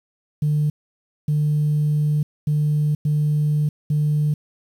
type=tone bursts at uneven times; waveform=sine; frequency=150 Hz; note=D3; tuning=37 cents sharp; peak=-15 dBFS; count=5; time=0.42-0.7 / 1.28-2.23 / 2.47-2.95 / 3.05-3.69 / 3.9-4.34 s; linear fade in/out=5 ms; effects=tanh soft clip ceiling -13 dBFS + 8-bit